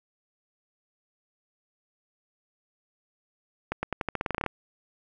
accelerating click train, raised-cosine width 0.5 ms, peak -13 dBFS, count 14, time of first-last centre 3.72-4.463 s, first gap 110 ms, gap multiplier 0.88, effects none

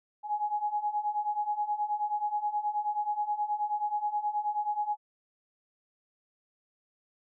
sine beating tone pair, 830.6 / 840 Hz, G#5 / G#5, 0 / +19 cents, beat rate 9.4 Hz, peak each -33 / -30 dBFS, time 0.23-4.97 s, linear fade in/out 50 ms, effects none

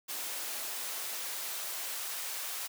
white noise with high-pass filter sweep, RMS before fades -38 dBFS, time 0.08-2.68 s, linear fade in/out 20 ms, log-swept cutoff 350 to 670 Hz, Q 0.77, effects none

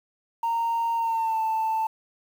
sine tone with pitch glide, 924 to 885.3 Hz, A#5 to A5, -16 to +10 cents, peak -21 dBFS, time 0.43-1.87 s, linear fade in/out 5 ms, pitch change -74 cents, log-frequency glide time 0.95-1.4 s, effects tanh soft clip ceiling -19 dBFS + 8-bit

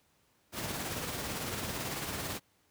pink noise with tremolo, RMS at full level -35 dBFS, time 0.52-2.4 s, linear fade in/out 50 ms, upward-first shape sine, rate 18 Hz, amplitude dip 35%, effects pink hiss -70 dBFS RMS until 2.7 s + high-pass 80 Hz 12 dB/octave

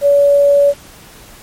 sine tone with quantisation, 569 Hz, C#5, 45 cents sharp, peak -6 dBFS, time 0.01-0.74 s, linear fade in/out 50 ms, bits 6, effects pink hiss -39 dBFS RMS until 1.42 s + MP3 64 kbps

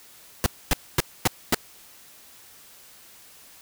pink noise bursts, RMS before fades -19 dBFS, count 5, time 0.44-1.545 s, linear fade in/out 0 ms, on 21 ms, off 250 ms, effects white hiss -50 dBFS RMS until 3.61 s

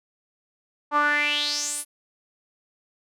sawtooth tone with band-pass filter sweep, 293.7 Hz, D4, in tune, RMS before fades -24 dBFS, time 0.91-1.85 s, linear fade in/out 50 ms, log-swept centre 1000 to 11000 Hz, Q 5.6, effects none

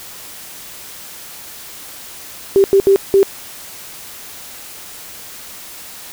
sine tone bursts at uneven times, 392 Hz, G4, in tune, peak -6 dBFS, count 4, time 2.56-2.64 / 2.73-2.8 / 2.87-2.96 / 3.14-3.23 s, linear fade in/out 0 ms, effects white hiss -34 dBFS RMS until 6.12 s

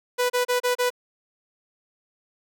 sawtooth tone bursts, 493.9 Hz, B4, in tune, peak -16 dBFS, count 5, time 0.18-0.904 s, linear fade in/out 20 ms, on 120 ms, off 31 ms, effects none

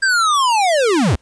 square linear sweep, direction down, 1611 to 58.27 Hz, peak -13 dBFS, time 0.02-1.16 s, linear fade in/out 10 ms, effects pink hiss -57 dBFS RMS until 1.21 s + resampled to 22050 Hz

